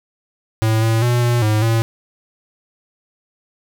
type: tone with pitch steps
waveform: square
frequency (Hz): 110.7 / 112.7 / 121.2 / 120.2 / 107.3 / 113.8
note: A2 / A2 / B2 / B2 / A2 / A#2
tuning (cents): +11 / +42 / -32 / -46 / -43 / -41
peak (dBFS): -14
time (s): 0.62-1.82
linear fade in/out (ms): 0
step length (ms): 200
effects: none